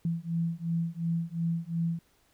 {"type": "beating tone pair", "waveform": "sine", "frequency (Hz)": [165.8, 168.6], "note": ["E3", "E3"], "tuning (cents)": [10, 39], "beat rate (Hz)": 2.8, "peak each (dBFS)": -31, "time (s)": [0.05, 1.99], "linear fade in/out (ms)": 2, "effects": ["pink hiss -67 dBFS RMS until 2.33 s"]}